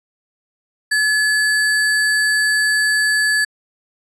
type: tone with sample-and-hold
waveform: sine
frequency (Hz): 1710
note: A6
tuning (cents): -50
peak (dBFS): -13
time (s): 0.91-3.45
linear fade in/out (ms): 10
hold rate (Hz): 6300
effects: resampled to 24000 Hz